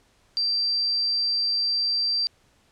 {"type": "tone", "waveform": "sine", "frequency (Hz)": 4699, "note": "D8", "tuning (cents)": 0, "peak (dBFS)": -21, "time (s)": [0.37, 2.27], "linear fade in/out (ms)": 0, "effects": ["pink hiss -62 dBFS RMS until 2.71 s", "low-pass 9000 Hz 12 dB/octave"]}